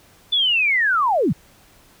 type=linear sweep; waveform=sine; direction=down; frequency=3520 to 105.9 Hz; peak=-15 dBFS; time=0.32-1.33 s; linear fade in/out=10 ms; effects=pink hiss -52 dBFS RMS until 2 s